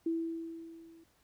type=tone with level ramp; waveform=sine; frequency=329.6 Hz; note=E4; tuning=in tune; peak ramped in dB=-28 to -55 dBFS; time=0.06-1.04 s; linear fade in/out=5 ms; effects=pink hiss -70 dBFS RMS until 1.23 s